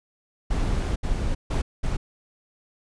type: noise bursts at uneven times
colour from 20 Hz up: brown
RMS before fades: -24 dBFS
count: 4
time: 0.5-0.96 / 1.03-1.35 / 1.5-1.62 / 1.83-1.97 s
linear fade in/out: 10 ms
effects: resampled to 22050 Hz